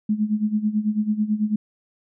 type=tone with tremolo; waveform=sine; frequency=212.6 Hz; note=G#3; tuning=41 cents sharp; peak=-16 dBFS; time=0.09-1.56 s; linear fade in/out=5 ms; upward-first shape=sine; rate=9.1 Hz; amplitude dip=80%; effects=none